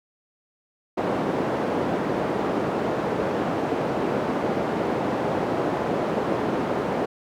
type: band-pass noise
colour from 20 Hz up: white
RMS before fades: -25 dBFS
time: 0.97-7.06 s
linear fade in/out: 10 ms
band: 170 to 590 Hz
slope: 12 dB/octave
effects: none